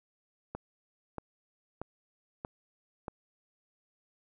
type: click train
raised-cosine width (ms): 1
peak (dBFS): -23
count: 5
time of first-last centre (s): 0.55-3.082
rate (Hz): 1.58
effects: none